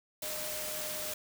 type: tone in noise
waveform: sine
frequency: 612 Hz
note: D#5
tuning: 29 cents flat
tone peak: -43 dBFS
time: 0.22-1.14 s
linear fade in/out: 5 ms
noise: white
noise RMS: -38 dBFS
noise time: 0.22-1.14 s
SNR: -8 dB
effects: none